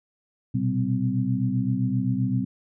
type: tone cluster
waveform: sine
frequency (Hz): 119.4 / 127.1 / 193.4 / 257.1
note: A#2 / C3 / G3 / C4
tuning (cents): +42 / -50 / -23 / -30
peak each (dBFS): -27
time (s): 0.54-2.45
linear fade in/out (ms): 10
effects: none